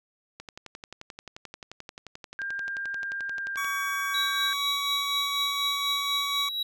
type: click train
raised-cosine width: 0.2 ms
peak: -23 dBFS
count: 38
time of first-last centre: 0.4-3.646 s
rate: 11.4 Hz
type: tone with pitch glide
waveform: sine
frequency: 1598 to 1587.9 Hz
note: G6 to G6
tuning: +33 to +22 cents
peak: -30 dBFS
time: 2.39-4.53 s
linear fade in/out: 0 ms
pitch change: -11 cents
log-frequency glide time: 3.31-3.77 s
type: tone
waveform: 25% pulse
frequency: 1129 Hz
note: C#6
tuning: 31 cents sharp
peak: -26 dBFS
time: 3.57-6.49 s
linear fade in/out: 5 ms
type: tone with tremolo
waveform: triangle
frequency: 3880 Hz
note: B7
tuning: 31 cents flat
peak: -23 dBFS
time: 4.14-6.63 s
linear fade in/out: 5 ms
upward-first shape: triangle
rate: 4.1 Hz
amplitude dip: 60%
effects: none